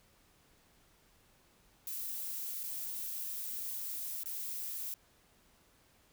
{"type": "noise with dropouts", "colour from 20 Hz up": "violet", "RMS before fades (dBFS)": -40, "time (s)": [1.87, 4.94], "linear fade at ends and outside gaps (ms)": 1, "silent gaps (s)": [[2.633, 2.637], [4.235, 4.258]], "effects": ["pink hiss -67 dBFS RMS until 6.12 s"]}